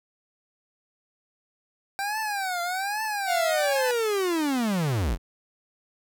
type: tone with vibrato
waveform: 25% pulse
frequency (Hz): 780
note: G5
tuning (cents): -9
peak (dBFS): -23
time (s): 1.99-3.91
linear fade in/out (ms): 0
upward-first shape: triangle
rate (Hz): 1.2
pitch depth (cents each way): 220
type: linear sweep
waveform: 45% pulse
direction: down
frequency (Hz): 721 to 35.01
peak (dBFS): -23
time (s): 3.26-5.18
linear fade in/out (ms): 50
effects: none